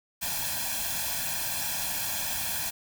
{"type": "noise with comb filter", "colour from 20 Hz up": "white", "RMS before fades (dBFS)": -31, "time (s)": [0.21, 2.71], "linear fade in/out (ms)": 20, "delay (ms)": 1.2, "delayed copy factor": 0.9, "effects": []}